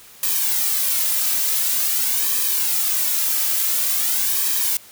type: noise with flanger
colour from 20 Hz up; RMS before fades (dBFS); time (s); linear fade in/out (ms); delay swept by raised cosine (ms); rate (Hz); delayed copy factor
blue; -20; 0.23-4.77; 2; 1.4 to 2.8; 0.47; -0.65
effects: white hiss -45 dBFS RMS until 4.91 s